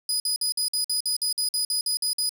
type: tone bursts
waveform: 25% pulse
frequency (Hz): 4965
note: D#8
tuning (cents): -5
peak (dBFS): -18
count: 14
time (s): 0.09-2.293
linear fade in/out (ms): 2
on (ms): 110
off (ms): 51
effects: 10-bit